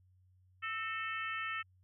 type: harmonic tone with a mistuned harmonic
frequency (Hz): 438.2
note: A4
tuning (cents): -7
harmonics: 3 / 4 / 5 / 6 / 7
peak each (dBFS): -40 / -41 / -45 / -43 / -49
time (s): 0.62-1.63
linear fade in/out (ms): 20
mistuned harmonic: 4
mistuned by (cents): +63
effects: added 92 Hz sine -64 dBFS peak until 1.83 s